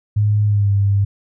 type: tone with pitch glide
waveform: sine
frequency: 104.7 to 100.09 Hz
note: G#2 to G2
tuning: +15 to +37 cents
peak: -12 dBFS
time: 0.16-1.05 s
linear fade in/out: 10 ms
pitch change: -78 cents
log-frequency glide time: 0.45-0.7 s
effects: none